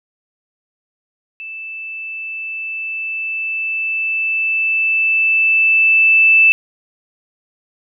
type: tone with level ramp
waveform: sine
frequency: 2640 Hz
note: E7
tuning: 2 cents sharp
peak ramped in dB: -27 to -6 dBFS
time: 1.4-6.52 s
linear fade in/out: 0 ms
effects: none